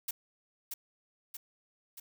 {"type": "noise with echo", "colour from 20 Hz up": "blue", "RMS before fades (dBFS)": -35, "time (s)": [0.08, 0.11], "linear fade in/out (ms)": 5, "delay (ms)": 630, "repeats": 3, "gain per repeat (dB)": -4, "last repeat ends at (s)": 2, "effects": []}